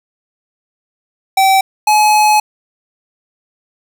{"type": "tone pair in turn", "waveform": "square", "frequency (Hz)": [771, 848.9], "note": ["G5", "G#5"], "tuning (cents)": [-29, 38], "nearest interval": "major second", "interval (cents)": 167, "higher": "second", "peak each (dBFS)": -8, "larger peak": "neither", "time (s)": [[1.37, 1.61], [1.87, 2.4]], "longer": "second", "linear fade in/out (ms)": 5, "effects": []}